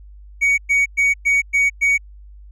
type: tone bursts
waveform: triangle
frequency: 2245 Hz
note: C#7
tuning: 21 cents sharp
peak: -11 dBFS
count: 6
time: 0.41-1.98 s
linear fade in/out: 20 ms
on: 170 ms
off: 110 ms
effects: added 50 Hz sine -38 dBFS peak until 2.51 s + resampled to 24000 Hz